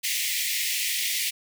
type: high-pass noise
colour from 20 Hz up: pink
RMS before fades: -27 dBFS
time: 0.03-1.31 s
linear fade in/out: 20 ms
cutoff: 1900 Hz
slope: 96 dB/octave
effects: none